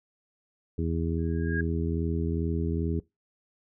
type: harmonic tone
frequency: 82.41 Hz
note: E2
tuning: in tune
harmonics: 1 / 2 / 3 / 4 / 5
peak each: -29 / -32 / -34 / -35 / -36 dBFS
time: 0.78-3 s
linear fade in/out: 5 ms
type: tone with exponential growth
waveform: sine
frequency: 1634 Hz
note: G#6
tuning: 29 cents flat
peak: -27 dBFS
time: 1.18-1.61 s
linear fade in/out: 5 ms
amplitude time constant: 92 ms
effects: noise-tail reverb RT60 0.2 s tail -21 dB re dry